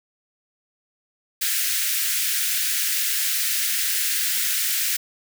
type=high-pass noise; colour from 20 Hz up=white; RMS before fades=-23 dBFS; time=1.41-4.97 s; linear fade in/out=10 ms; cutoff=1500 Hz; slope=48 dB/octave; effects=none